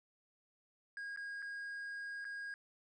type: tone with dropouts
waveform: triangle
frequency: 1633 Hz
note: G#6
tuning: 30 cents flat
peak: -40 dBFS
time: 0.97-2.54 s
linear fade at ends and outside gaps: 1 ms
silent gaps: 1.162-1.173 / 1.421-1.425 / 2.245-2.251 s
effects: resampled to 22050 Hz